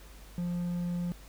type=tone; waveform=triangle; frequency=175.2 Hz; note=F3; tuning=6 cents sharp; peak=-28 dBFS; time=0.38-1.12 s; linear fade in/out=0 ms; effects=added 50 Hz sine -49 dBFS peak until 1.28 s + pink hiss -55 dBFS RMS until 1.28 s